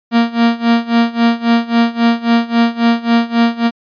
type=tone with tremolo; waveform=45% pulse; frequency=233.1 Hz; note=A#3; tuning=in tune; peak=-7 dBFS; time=0.11-3.71 s; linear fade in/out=50 ms; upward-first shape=sine; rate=3.7 Hz; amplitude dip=90%; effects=resampled to 11025 Hz